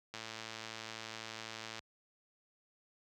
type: click train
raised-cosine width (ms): 0.2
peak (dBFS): -26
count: 186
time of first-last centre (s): 0.14-1.792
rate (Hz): 112
effects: high-pass 60 Hz 12 dB/octave